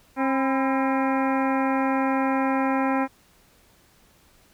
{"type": "harmonic tone with a mistuned harmonic", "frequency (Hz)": 267.9, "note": "C4", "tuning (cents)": 41, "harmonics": [1, 2, 3, 4, 5, 6, 7, 8, 9], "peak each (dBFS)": [-23, -29, -27, -30, -33, -36, -37, -39, -38], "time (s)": [0.16, 3.08], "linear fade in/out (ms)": 50, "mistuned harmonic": 4, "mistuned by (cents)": -93, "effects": ["pink hiss -58 dBFS RMS until 4.53 s"]}